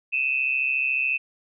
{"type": "tone pair together", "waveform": "sine", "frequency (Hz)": [2522, 2656], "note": ["D#7", "E7"], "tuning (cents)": [23, 12], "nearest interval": "minor second", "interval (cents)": 89, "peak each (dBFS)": -24, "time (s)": [0.12, 1.18], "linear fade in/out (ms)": 20, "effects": []}